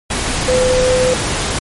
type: tone in noise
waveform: sine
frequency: 508 Hz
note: B4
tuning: 49 cents sharp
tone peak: -11 dBFS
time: 0.48-1.14 s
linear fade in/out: 5 ms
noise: pink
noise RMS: -18 dBFS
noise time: 0.1-1.59 s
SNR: +4 dB
effects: MP3 48 kbps